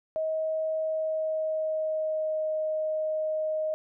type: tone with pitch glide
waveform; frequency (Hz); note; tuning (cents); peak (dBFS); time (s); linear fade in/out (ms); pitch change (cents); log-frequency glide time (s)
sine; 633 to 623.6; D#5 to D#5; +30 to +4; -26; 0.16-3.74; 0; -26; 0.78-2.49
effects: none